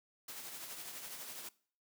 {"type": "noise with tremolo", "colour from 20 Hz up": "white", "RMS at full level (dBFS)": -45, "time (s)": [0.28, 1.49], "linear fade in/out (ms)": 5, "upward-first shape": "triangle", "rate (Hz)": 12, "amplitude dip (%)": 45, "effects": ["noise-tail reverb RT60 0.5 s tail -22 dB re dry", "high-pass 150 Hz 12 dB/octave"]}